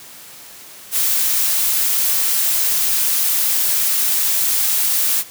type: noise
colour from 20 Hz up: blue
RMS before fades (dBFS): -17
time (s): 0.91-5.24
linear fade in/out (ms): 50
effects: white hiss -39 dBFS RMS until 5.3 s + high-pass 80 Hz 12 dB/octave